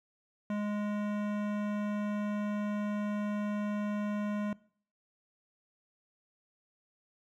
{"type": "tone with hard clipping", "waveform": "sine", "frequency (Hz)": 207.7, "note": "G#3", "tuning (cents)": 0, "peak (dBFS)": -33, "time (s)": [0.5, 4.53], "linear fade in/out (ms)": 2, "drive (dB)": 17, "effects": ["noise-tail reverb RT60 0.5 s tail -21 dB re dry"]}